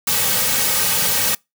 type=noise with comb filter; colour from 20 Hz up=white; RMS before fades=-18 dBFS; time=0.07-1.35 s; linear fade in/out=5 ms; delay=2.9 ms; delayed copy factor=-0.95; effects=noise-tail reverb RT60 0.2 s tail -26 dB re dry